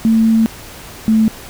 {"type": "tone pair in turn", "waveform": "sine", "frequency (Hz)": [223.8, 220.2], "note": ["A3", "A3"], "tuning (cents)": [30, 2], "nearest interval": "unison", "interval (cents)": 28, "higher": "first", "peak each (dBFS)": -8, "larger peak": "neither", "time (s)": [[0.05, 0.46], [1.08, 1.28]], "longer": "first", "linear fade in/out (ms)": 0, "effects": ["pink hiss -34 dBFS RMS until 1.49 s"]}